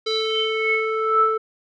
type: tone with low-pass filter sweep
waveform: square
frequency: 440 Hz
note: A4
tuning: in tune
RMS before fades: -21 dBFS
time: 0.06-1.38 s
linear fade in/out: 10 ms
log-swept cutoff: 4400 to 1100 Hz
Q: 9.6
effects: none